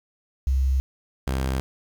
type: tone pair in turn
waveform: sine / sawtooth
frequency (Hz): 66.3 / 65.88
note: C2 / C2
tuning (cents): +23 / +12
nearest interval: unison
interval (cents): 11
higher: first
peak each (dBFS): -18 / -19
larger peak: first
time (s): 0.47-0.8 / 1.27-1.6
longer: neither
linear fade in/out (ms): 0
effects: 8-bit